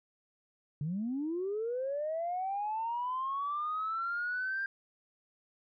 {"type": "linear sweep", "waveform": "sine", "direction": "up", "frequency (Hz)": [138.59, 1600], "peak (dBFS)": -31, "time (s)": [0.81, 4.66], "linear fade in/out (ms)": 2, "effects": ["tanh soft clip ceiling -27 dBFS"]}